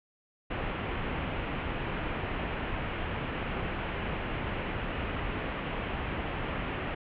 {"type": "low-pass noise", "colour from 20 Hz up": "pink", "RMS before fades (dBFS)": -34, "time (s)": [0.5, 6.95], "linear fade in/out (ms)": 10, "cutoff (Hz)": 3000, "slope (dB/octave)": 48, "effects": []}